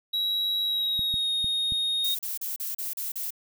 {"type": "tone with pitch glide", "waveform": "triangle", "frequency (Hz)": [3871, 3720], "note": ["B7", "A#7"], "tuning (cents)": [-35, -4], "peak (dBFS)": -23, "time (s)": [0.13, 2.15], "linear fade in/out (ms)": 10, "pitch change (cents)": -69, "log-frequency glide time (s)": [0.64, 1.31]}
{"type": "clicks", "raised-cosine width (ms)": 5, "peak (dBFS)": -25, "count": 4, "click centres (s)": [0.993, 1.141, 1.444, 1.722]}
{"type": "noise bursts", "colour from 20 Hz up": "violet", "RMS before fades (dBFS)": -32, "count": 7, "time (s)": [2.04, 3.306], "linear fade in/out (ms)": 5, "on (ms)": 150, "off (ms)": 36}
{"effects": []}